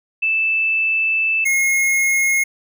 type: tone pair in turn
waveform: sine / square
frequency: 2637 / 2157 Hz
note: E7 / C#7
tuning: 0 / -48 cents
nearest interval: minor third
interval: 348 cents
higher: first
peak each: -15 dBFS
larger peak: neither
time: 0.22-1.45 / 1.45-2.44 s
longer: first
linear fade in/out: 10 ms
effects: none